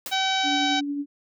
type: noise with exponential decay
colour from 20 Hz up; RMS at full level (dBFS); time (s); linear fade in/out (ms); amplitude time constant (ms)
white; -29; 0.06-0.2; 2; 30
type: harmonic tone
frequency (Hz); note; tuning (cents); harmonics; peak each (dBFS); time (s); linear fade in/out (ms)
765; G5; -42; 1 / 2 / 3 / 4 / 5 / 6 / 7 / 8 / 9; -25 / -30 / -31 / -30 / -27 / -38 / -37 / -39 / -43; 0.11-0.81; 20
type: tone with tremolo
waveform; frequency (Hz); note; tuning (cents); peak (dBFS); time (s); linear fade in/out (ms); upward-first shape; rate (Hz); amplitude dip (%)
sine; 286.1; D4; -45; -24; 0.43-1.06; 50; triangle; 11; 35
effects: none